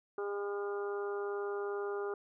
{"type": "harmonic tone", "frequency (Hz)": 202.5, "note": "G#3", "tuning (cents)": -43, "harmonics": [2, 3, 4, 5, 6, 7], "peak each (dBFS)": [-35, -51, -46, -52, -46, -48], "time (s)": [0.18, 2.14], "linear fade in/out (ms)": 2, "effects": []}